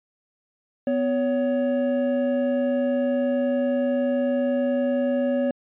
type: tone pair together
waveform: triangle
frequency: 250 / 561.2 Hz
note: B3 / C#5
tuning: +21 / +21 cents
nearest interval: octave + major second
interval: 1400 cents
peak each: -21 dBFS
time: 0.87-5.51 s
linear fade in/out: 2 ms
effects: resampled to 8000 Hz